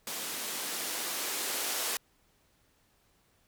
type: noise with band-pass filter sweep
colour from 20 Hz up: violet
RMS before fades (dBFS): -35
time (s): 0.07-1.97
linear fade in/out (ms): 2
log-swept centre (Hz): 220 to 400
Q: 1.2
effects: pink hiss -69 dBFS RMS until 3.47 s